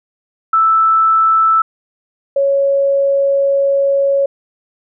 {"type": "tone pair in turn", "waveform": "sine", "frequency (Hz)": [1318.5, 554.4], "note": ["E6", "C#5"], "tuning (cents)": [0, 0], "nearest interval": "octave + minor third", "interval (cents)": 1500, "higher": "first", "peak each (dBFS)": [-8, -10], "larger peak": "first", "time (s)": [[0.53, 1.62], [2.36, 4.26]], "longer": "second", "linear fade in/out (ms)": 5, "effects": []}